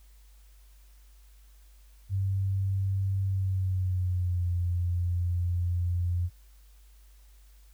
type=tone with pitch glide; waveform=sine; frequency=96.9 to 87.84 Hz; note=G2 to F2; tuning=-20 to +11 cents; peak=-25 dBFS; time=2.09-6.3 s; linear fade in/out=50 ms; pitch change=-169 cents; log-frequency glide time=3.24-4.5 s; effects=added 50 Hz sine -52 dBFS peak until 7.73 s + white hiss -65 dBFS RMS until 7.73 s